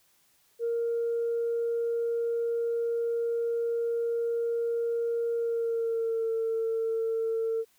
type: tone with pitch glide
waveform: sine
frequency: 466.2 to 451.4 Hz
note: A#4 to A4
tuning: 0 to +44 cents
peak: -25 dBFS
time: 0.59-7.65 s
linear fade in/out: 50 ms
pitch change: -56 cents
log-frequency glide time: 5.35-6.31 s
effects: tanh soft clip ceiling -22 dBFS + white hiss -66 dBFS RMS until 7.78 s